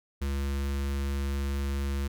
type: tone with notch filter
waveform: square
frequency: 69.4 Hz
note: C#2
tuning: 3 cents sharp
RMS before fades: -30 dBFS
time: 0.21-2.08 s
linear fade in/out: 10 ms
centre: 700 Hz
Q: 1.5
effects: none